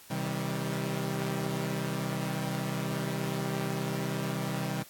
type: chord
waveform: sawtooth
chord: C minor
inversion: none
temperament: equal with one note detuned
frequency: 130.81 / 159.38 / 196 Hz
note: C3 / Eb3 / G3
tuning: 0 / +42 / 0 cents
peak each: -31 dBFS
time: 0.1-4.83 s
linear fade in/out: 10 ms
effects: white hiss -53 dBFS RMS until 4.89 s + AAC 64 kbps